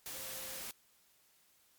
sine tone in noise, 526 Hz, C5, 9 cents sharp, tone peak -54 dBFS, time 0.14-0.6 s, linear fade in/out 0 ms, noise white, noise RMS -44 dBFS, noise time 0.06-0.71 s, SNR -13 dB, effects white hiss -69 dBFS RMS until 1.78 s + MP3 96 kbps

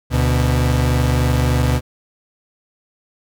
35% pulse tone pair together, 73.42 / 123.47 Hz, D2 / B2, 0 / 0 cents, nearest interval major sixth, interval 900 cents, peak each -15 dBFS, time 0.1-1.81 s, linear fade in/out 50 ms, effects none

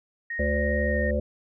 sine tone with pitch glide, 1864.7 to 1844.3 Hz, A#6 to A#6, 0 to -19 cents, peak -29 dBFS, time 0.3-1.11 s, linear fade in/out 5 ms, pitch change -19 cents, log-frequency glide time 0.86-0.98 s
harmonic tone, 72.7 Hz, D2, 17 cents flat, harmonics 1 / 3 / 5 / 7 / 8, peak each -26 / -30 / -36 / -29 / -29 dBFS, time 0.39-1.2 s, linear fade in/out 5 ms
effects none

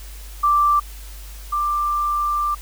sine tone pair in turn, 1174.7 / 1182.9 Hz, D6 / D6, 0 / +12 cents, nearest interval unison, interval 12 cents, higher second, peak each -13 / -18 dBFS, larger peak first, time 0.43-0.8 / 1.52-2.55 s, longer second, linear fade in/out 10 ms, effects added 50 Hz sine -34 dBFS peak until 2.61 s + white hiss -43 dBFS RMS until 2.61 s

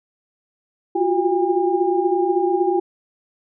sine tone cluster, 347.3 / 359.9 / 376.1 / 807 Hz, F4 / F#4 / F#4 / G#5, -10 / -48 / +28 / -50 cents, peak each -20 / -24 / -21 / -22 dBFS, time 0.95-2.8 s, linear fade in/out 10 ms, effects none

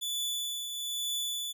sawtooth tone with tremolo, 3469 Hz, A7, 25 cents flat, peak -27 dBFS, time 0.01-1.53 s, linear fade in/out 20 ms, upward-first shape triangle, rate 1.1 Hz, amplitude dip 50%, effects none

